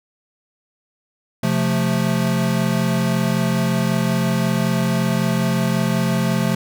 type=chord; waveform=square; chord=F major; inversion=second; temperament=equal; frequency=130.81 / 174.61 / 220 Hz; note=C3 / F3 / A3; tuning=0 / 0 / 0 cents; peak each=-23 / -21 / -22 dBFS; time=1.43-6.55 s; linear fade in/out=5 ms; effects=none